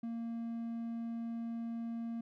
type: tone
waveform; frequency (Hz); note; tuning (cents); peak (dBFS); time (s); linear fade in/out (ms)
triangle; 231; A#3; -16; -35; 0.03-2.21; 5
effects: none